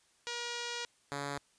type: tone pair in turn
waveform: 5% pulse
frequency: 477.3 / 141.9 Hz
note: A#4 / C#3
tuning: +41 / +41 cents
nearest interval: octave + major sixth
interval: 2100 cents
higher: first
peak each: -25 dBFS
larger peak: neither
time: 0.27-0.85 / 1.12-1.38 s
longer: first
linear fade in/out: 0 ms
effects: white hiss -69 dBFS RMS until 1.58 s + resampled to 22050 Hz